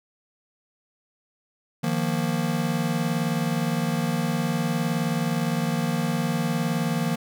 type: chord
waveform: square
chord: Eb suspended second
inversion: none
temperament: just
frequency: 155.56 / 175.01 / 233.3 Hz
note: Eb3 / F3 / Bb3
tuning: 0 / +4 / +2 cents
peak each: -28 dBFS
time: 1.83-7.16 s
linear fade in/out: 10 ms
effects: none